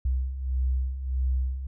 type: beating tone pair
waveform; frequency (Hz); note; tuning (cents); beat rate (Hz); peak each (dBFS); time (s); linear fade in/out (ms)
sine; 63.3 / 64.9; B1 / C2; +43 / -13; 1.6; -31 / -25; 0.05-1.67; 5
effects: none